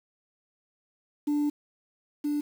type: tone pair in turn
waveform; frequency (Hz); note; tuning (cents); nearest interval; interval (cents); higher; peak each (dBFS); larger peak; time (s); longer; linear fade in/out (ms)
sine; 293.7 / 293.7; D4 / D4; 0 / 0; unison; 0; neither; -21 / -24; first; 1.27-1.5 / 2.24-2.41; first; 10
effects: tanh soft clip ceiling -22 dBFS + 8-bit